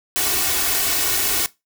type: noise with comb filter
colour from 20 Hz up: white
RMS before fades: -20 dBFS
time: 0.16-1.46 s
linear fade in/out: 0 ms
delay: 2.7 ms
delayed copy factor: +0.8
effects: noise-tail reverb RT60 0.2 s tail -19 dB re dry